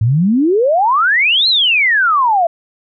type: exponential two-way sweep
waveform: sine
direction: up then down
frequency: 103.83 to 4228 to 653 Hz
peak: -9 dBFS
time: 0.01-2.47 s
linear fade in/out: 5 ms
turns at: 1.48 s
effects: none